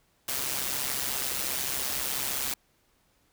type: noise with amplitude modulation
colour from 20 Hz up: white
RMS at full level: -28 dBFS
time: 0.28-2.54 s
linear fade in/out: 5 ms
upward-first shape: sine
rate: 134 Hz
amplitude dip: 65%
effects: pink hiss -68 dBFS RMS until 3.32 s

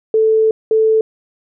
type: tone pair in turn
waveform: sine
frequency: 440 / 440 Hz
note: A4 / A4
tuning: 0 / 0 cents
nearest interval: unison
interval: 0 cents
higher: neither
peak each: -9 dBFS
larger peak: neither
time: 0.14-0.51 / 0.71-1.01 s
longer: first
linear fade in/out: 2 ms
effects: none

